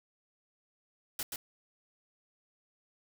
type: noise with echo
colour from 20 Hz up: white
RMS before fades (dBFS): -36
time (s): 1.19-1.23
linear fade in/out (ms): 2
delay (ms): 130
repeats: 1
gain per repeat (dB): -3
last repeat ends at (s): 1.36
effects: none